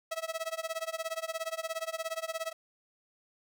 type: tone with tremolo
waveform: sawtooth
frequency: 650 Hz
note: E5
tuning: 24 cents flat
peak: -27 dBFS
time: 0.11-2.53 s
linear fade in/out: 10 ms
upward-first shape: sine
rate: 17 Hz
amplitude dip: 95%
effects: none